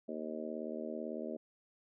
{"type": "harmonic tone", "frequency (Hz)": 78, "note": "D#2", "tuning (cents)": 5, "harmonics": [3, 4, 5, 6, 7, 8], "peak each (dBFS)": [-43, -46, -45, -49, -46, -45], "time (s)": [0.08, 1.37], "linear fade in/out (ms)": 10, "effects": []}